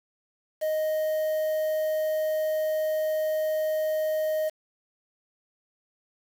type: tone with quantisation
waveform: triangle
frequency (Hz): 622.3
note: D#5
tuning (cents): 0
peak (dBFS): -22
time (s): 0.61-4.5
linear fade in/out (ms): 20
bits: 7
effects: none